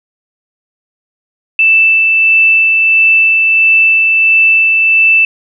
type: tone with tremolo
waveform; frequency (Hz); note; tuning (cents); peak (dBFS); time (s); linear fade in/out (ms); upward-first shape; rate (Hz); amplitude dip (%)
sine; 2648; E7; +7; -4; 1.59-5.25; 2; sine; 1.5; 25
effects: none